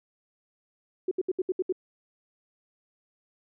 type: tone bursts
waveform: sine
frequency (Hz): 370.4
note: F#4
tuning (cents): +2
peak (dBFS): -23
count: 7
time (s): 1.08-1.725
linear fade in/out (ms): 5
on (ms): 33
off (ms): 69
effects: none